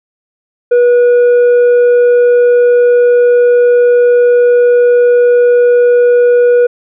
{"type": "tone with tanh clipping", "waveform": "sine", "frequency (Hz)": 485.3, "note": "B4", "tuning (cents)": -30, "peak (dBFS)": -5, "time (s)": [0.71, 6.67], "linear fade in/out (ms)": 10, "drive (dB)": 4, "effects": []}